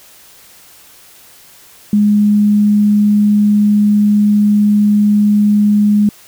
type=tone; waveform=sine; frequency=207.7 Hz; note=G#3; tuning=in tune; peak=-7 dBFS; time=1.93-6.09 s; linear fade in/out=2 ms; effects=white hiss -42 dBFS RMS until 6.27 s